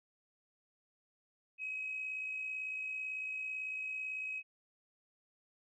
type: tone with amplitude modulation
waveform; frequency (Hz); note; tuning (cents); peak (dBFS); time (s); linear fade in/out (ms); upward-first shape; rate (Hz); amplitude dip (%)
sine; 2543; D#7; +37; -35; 1.58-4.43; 50; sine; 58; 40
effects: tanh soft clip ceiling -31 dBFS